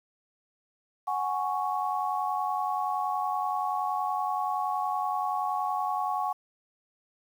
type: chord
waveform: sine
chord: F# suspended second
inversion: none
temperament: equal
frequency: 740 / 830.6 / 1108.7 Hz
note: F#5 / G#5 / C#6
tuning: 0 / 0 / 0 cents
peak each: -31 dBFS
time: 1.07-6.33 s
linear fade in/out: 10 ms
effects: 9-bit